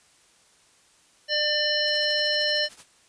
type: harmonic tone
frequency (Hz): 597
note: D5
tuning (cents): +28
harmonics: 1 / 3 / 5 / 7 / 9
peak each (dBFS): -28 / -28 / -28 / -28 / -28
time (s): 1.28-2.69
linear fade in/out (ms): 50
type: noise with tremolo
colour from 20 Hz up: white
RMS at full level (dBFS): -44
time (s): 1.86-2.86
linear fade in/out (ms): 20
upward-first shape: triangle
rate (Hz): 13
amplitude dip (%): 85
effects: white hiss -59 dBFS RMS until 3.08 s + resampled to 22050 Hz